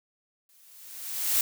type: noise with exponential growth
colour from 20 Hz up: blue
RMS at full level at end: -22 dBFS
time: 0.49-1.41 s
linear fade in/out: 2 ms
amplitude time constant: 200 ms
effects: none